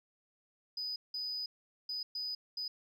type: tone bursts at uneven times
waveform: sine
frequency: 4981 Hz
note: D#8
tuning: 1 cent sharp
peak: -34 dBFS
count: 5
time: 0.77-0.96 / 1.14-1.46 / 1.89-2.03 / 2.15-2.35 / 2.57-2.68 s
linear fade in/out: 5 ms
effects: tanh soft clip ceiling -32 dBFS + MP3 96 kbps